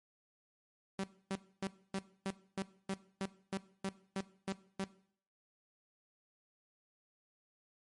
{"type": "tone bursts", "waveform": "sawtooth", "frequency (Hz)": 193.1, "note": "G3", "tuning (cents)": -26, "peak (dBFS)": -31, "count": 13, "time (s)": [0.99, 4.841], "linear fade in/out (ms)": 2, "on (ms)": 47, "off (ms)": 270, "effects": ["noise-tail reverb RT60 0.6 s tail -18 dB re dry", "MP3 48 kbps"]}